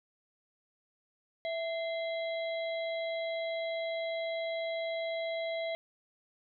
harmonic tone with a mistuned harmonic, 659 Hz, E5, 1 cent flat, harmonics 1 / 3 / 5 / 6, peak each -33 / -41 / -47 / -48 dBFS, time 1.45-5.75 s, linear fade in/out 0 ms, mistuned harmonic 3, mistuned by +84 cents, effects none

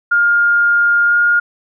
sine tone with pitch glide, 1412 to 1421 Hz, F6 to F6, +19 to +30 cents, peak -9 dBFS, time 0.11-1.4 s, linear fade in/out 10 ms, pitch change +11 cents, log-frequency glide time 1.06-1.14 s, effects none

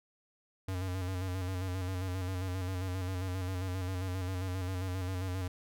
square tone with vibrato, 92.5 Hz, F#2, in tune, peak -34 dBFS, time 0.68-5.48 s, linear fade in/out 5 ms, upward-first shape square, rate 7.5 Hz, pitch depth 42 cents each way, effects none

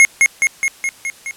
square tone with echo, 2159 Hz, C#7, 46 cents flat, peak -5 dBFS, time 0-0.05 s, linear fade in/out 0 ms, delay 210 ms, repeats 6, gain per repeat -3 dB, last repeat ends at 1.31 s, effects white hiss -43 dBFS RMS until 1.36 s + low-pass 11000 Hz 12 dB/octave

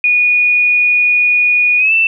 sine tone with pitch glide, 2457 to 2664 Hz, D#7 to E7, -22 to +18 cents, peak -8 dBFS, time 0.04-2.07 s, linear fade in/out 2 ms, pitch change +140 cents, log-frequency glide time 1.78-1.93 s, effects none

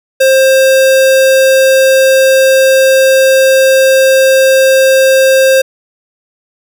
square tone, 530 Hz, C5, 22 cents sharp, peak -5 dBFS, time 0.2-5.62 s, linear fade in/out 10 ms, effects none

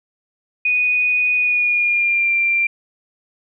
sine tone with pitch glide, 2478 to 2370 Hz, D#7 to D7, -8 to +15 cents, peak -14 dBFS, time 0.65-2.67 s, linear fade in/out 5 ms, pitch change -77 cents, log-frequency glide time 1.37-2.33 s, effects none

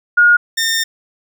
sine / 15% pulse tone pair in turn, 1433 / 1816.5 Hz, F6 / A#6, +44 / -45 cents, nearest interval major third, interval 411 cents, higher second, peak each -6 / -8 dBFS, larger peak first, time 0.17-0.37 / 0.57-0.84 s, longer second, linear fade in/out 10 ms, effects none

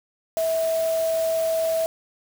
sine tone in noise, 651 Hz, E5, 22 cents flat, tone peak -20 dBFS, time 0.37-1.86 s, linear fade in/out 0 ms, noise white, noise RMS -36 dBFS, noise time 0.37-1.86 s, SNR +13 dB, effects none

